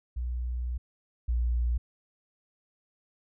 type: tone pair in turn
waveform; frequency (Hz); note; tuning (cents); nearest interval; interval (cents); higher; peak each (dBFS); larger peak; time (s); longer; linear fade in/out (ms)
sine; 61 / 59.57; B1 / A#1; -21 / +38; unison; 41; first; -29 / -24; second; 0.16-0.78 / 1.28-1.78; first; 10
effects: none